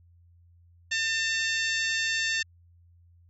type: harmonic tone with a mistuned harmonic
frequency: 898 Hz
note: A5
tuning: 35 cents sharp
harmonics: 2 / 3 / 4 / 5 / 6 / 7 / 8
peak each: -28 / -32 / -34 / -36 / -38 / -39 / -40 dBFS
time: 0.91-2.43 s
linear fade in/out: 10 ms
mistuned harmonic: 8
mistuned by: +25 cents
effects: added 86 Hz sine -55 dBFS peak until 3.29 s